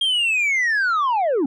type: linear sweep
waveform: sine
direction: down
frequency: 3239 to 246.9 Hz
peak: -14 dBFS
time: 0.01-1.46 s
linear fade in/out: 5 ms
effects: tanh soft clip ceiling -16 dBFS